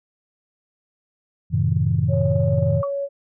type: chord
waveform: sine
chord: F# diminished seventh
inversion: none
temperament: just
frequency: 92.5 / 111 / 133.2 / 159.84 Hz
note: F#2 / A2 / C3 / Eb3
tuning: 0 / +16 / +31 / +47 cents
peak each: -22 dBFS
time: 1.5-2.83 s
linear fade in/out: 50 ms
type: tone with pitch glide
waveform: sine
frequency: 554.4 to 559.5 Hz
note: C#5 to C#5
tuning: 0 to +16 cents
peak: -22 dBFS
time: 2.08-3.09 s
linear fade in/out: 50 ms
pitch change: +16 cents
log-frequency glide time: 2.23-2.44 s
type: tone with exponential decay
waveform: sine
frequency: 1133 Hz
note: C#6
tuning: 37 cents sharp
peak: -21 dBFS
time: 2.83-2.92 s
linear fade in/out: 2 ms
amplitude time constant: 18 ms
effects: tanh soft clip ceiling -6 dBFS